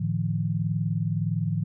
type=tone cluster; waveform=sine; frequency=109.2 / 151 / 170.6 Hz; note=A2 / D3 / F3; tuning=-13 / +48 / -40 cents; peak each=-28 dBFS; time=0-1.64 s; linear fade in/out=10 ms; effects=none